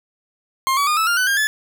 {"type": "tone with pitch steps", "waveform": "40% pulse", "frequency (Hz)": [1062, 1138.2, 1219.9, 1307.5, 1401.3, 1501.9, 1609.7, 1725.2], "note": ["C6", "C#6", "D#6", "E6", "F6", "F#6", "G6", "A6"], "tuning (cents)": [25, 45, -35, -15, 5, 25, 45, -35], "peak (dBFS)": -15, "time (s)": [0.67, 1.47], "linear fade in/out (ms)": 0, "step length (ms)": 100, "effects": []}